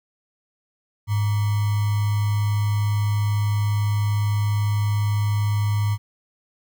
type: tone with sample-and-hold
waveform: sine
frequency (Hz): 103.83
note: G#2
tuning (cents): 0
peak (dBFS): -18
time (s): 1.07-5.98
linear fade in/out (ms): 50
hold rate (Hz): 1050
effects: none